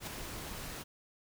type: noise with ADSR envelope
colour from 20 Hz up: pink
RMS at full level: -38 dBFS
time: 0-0.84 s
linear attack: 71 ms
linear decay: 4 ms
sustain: -5 dB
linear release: 24 ms
effects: none